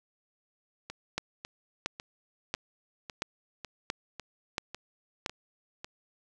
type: two click trains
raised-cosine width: 0.2 ms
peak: -22 / -13 dBFS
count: 10 / 7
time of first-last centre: 0.9-5.845 / 1.18-5.262 s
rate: 1.82 / 1.47 Hz
effects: none